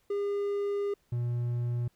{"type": "tone pair in turn", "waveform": "triangle", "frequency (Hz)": [404.7, 120.32], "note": ["G#4", "B2"], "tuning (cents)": [-45, -45], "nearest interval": "octave + major sixth", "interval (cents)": 2100, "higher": "first", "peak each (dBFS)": -26, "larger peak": "neither", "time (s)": [[0.1, 0.94], [1.12, 1.88]], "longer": "first", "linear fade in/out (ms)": 5, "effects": ["pink hiss -71 dBFS RMS until 1.95 s"]}